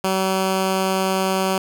10% pulse tone, 190 Hz, F#3, 46 cents sharp, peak -10 dBFS, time 0.04-1.58 s, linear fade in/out 2 ms, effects none

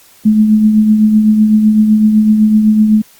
sine tone with tremolo, 214.9 Hz, A3, 41 cents flat, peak -3 dBFS, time 0.25-3.02 s, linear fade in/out 10 ms, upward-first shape triangle, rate 7.9 Hz, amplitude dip 50%, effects white hiss -44 dBFS RMS until 3.19 s + Opus 48 kbps

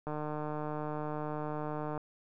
click train, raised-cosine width 1 ms, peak -24 dBFS, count 289, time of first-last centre 0.07-1.977 s, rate 151 Hz, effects none

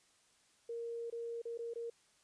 sine tone with dropouts, 466.2 Hz, A#4, in tune, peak -39 dBFS, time 0.69-1.9 s, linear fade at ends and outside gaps 5 ms, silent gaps 1.101-1.124 / 1.418-1.453 / 1.576-1.589 / 1.737-1.757 s, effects white hiss -70 dBFS RMS until 2.23 s + resampled to 22050 Hz

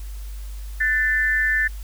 sine tone with amplitude modulation, 1770 Hz, A6, 10 cents sharp, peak -14 dBFS, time 0.8-1.68 s, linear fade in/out 10 ms, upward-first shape sine, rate 275 Hz, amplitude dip 70%, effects added 50 Hz sine -30 dBFS peak until 1.83 s + white hiss -48 dBFS RMS until 1.83 s

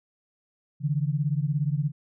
sine beating tone pair, 141.3 / 158.3 Hz, C#3 / D#3, +34 / +30 cents, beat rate 17 Hz, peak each -25 / -27 dBFS, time 0.8-1.92 s, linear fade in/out 50 ms, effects none

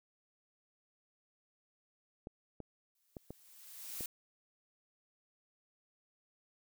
clicks, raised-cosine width 2 ms, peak -31 dBFS, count 5, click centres 2.271 / 2.603 / 3.168 / 3.306 / 4.008 s
blue noise with exponential growth, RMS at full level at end -40 dBFS, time 2.95-4.06 s, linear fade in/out 2 ms, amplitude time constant 240 ms
effects none

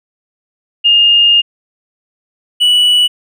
sine / triangle tone pair in turn, 2830 / 2949 Hz, F7 / F#7, +22 / -6 cents, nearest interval minor second, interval 72 cents, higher second, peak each -5 dBFS, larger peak neither, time 0.84-1.42 / 2.6-3.08 s, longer first, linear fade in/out 20 ms, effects none

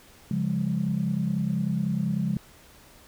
sine chord, Db major, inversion none, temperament equal with one note detuned, 138.59 / 174.61 / 204.7 Hz, Db3 / F3 / Ab3, 0 / 0 / -25 cents, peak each -29 / -27 / -27 dBFS, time 0.31-2.37 s, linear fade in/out 2 ms, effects tanh soft clip ceiling -15 dBFS + pink hiss -53 dBFS RMS until 3.07 s

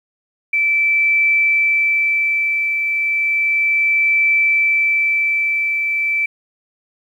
sine tone with tremolo, 2324 Hz, D7, 19 cents flat, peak -11 dBFS, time 0.53-6.26 s, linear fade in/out 5 ms, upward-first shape triangle, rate 0.33 Hz, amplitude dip 45%, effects 8-bit

